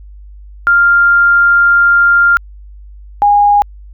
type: tone pair in turn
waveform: sine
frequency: 1396.9 / 819.6 Hz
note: F6 / G#5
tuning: 0 / -23 cents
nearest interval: major sixth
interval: 923 cents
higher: first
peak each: -5 dBFS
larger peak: neither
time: 0.67-2.37 / 3.22-3.62 s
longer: first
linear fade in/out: 0 ms
effects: added 50 Hz sine -31 dBFS peak until 3.93 s